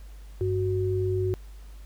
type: tone pair together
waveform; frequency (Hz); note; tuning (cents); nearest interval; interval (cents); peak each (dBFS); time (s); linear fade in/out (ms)
sine; 98.19 / 370; G2 / F#4; +3 / 0; octave + major seventh; 2297; -26; 0.41-1.34; 0
effects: added 50 Hz sine -41 dBFS peak until 1.85 s + pink hiss -58 dBFS RMS until 1.85 s